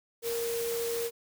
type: tone in noise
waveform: sine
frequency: 466.2 Hz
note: A#4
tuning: in tune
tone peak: -30 dBFS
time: 0.22-1.11 s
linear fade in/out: 50 ms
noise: white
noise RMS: -38 dBFS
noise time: 0.22-1.11 s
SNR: +5 dB
effects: none